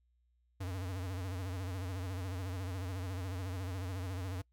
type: tone with vibrato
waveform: square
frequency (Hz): 92.5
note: F#2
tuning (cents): 0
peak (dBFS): -38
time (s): 0.6-4.42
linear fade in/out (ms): 10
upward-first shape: sine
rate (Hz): 14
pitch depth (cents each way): 98
effects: noise-tail reverb RT60 0.1 s tail -24 dB re dry + added 60 Hz sine -70 dBFS peak until 4.52 s